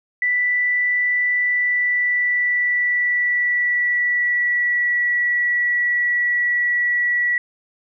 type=tone with pitch glide; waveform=sine; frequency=1975.5 to 1941.6 Hz; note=B6 to B6; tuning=0 to -30 cents; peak=-16 dBFS; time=0.22-7.38 s; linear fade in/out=2 ms; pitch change=-30 cents; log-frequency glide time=1.36-5.02 s; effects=none